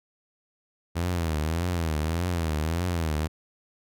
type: tone with vibrato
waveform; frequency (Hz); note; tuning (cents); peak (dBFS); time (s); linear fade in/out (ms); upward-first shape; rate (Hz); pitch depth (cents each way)
sawtooth; 82.41; E2; 0; -21; 0.95-3.28; 20; triangle; 1.7; 170
effects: none